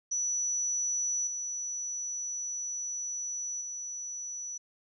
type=tone with level steps; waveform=sine; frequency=5920 Hz; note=F#8; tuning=in tune; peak=-28 / -33 / -36 dBFS; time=0.11-4.58 s; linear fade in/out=10 ms; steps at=1.27 / 3.61 s; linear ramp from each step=2 ms; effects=none